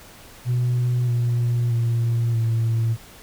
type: tone with pitch steps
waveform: sine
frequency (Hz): 123 / 119.91 / 116.9 / 113.97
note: B2 / A#2 / A#2 / A#2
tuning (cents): -7 / +49 / +5 / -39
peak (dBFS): -16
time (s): 0.45-2.97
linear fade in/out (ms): 50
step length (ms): 630
effects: tanh soft clip ceiling -16 dBFS + pink hiss -45 dBFS RMS until 3.22 s